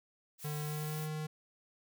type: noise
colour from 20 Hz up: blue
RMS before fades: -47 dBFS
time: 0.38-1.09 s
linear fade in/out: 50 ms
type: tone with pitch glide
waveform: square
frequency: 150 to 154.13 Hz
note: D3 to D#3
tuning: +37 to -16 cents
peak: -37 dBFS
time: 0.44-1.27 s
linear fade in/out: 10 ms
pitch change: +47 cents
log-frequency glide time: 0.62-1.01 s
effects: none